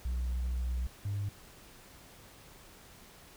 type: tone pair in turn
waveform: sine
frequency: 61.74 / 100.91 Hz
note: B1 / G#2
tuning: 0 / -49 cents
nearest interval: major sixth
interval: 851 cents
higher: second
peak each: -28 / -30 dBFS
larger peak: first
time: 0.05-0.87 / 1.05-1.29 s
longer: first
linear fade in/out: 5 ms
effects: tanh soft clip ceiling -29 dBFS + pink hiss -55 dBFS RMS until 3.36 s